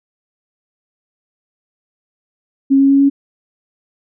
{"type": "tone with pitch steps", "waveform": "sine", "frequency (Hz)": [272.3, 274.4, 276.4, 278.5], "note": ["C#4", "C#4", "C#4", "C#4"], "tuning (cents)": [-31, -17, -5, 8], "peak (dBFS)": -7, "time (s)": [2.7, 3.1], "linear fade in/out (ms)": 20, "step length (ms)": 100, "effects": []}